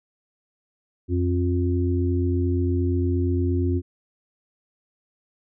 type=harmonic tone; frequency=88.6 Hz; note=F2; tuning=25 cents sharp; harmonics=1 / 3 / 4; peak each=-21 / -26 / -27 dBFS; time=1.08-3.82 s; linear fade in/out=50 ms; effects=none